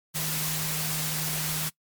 sine tone in noise, 155.56 Hz, D#3, in tune, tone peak -33 dBFS, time 0.14-1.7 s, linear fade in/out 20 ms, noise white, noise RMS -30 dBFS, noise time 0.14-1.7 s, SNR -6 dB, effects noise-tail reverb RT60 0.1 s tail -22 dB re dry + MP3 96 kbps

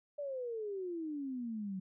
sine exponential sweep, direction down, 591 to 184.2 Hz, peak -37 dBFS, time 0.18-1.8 s, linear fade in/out 10 ms, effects none

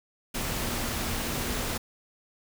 sine tone in noise, 238.6 Hz, A#3, 41 cents sharp, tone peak -40 dBFS, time 0.34-1.78 s, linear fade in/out 10 ms, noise pink, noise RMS -31 dBFS, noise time 0.34-1.78 s, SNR -12 dB, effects none

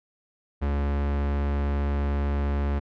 45% pulse tone, 71.2 Hz, C#2, 47 cents sharp, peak -23 dBFS, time 0.61-2.8 s, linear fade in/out 20 ms, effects low-pass 2000 Hz 12 dB/octave

